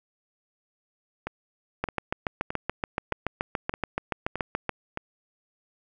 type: two click trains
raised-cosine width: 0.5 ms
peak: -11 / -16 dBFS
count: 21 / 7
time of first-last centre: 1.84-4.693 / 1.27-4.974 s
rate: 7.01 / 1.62 Hz
effects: none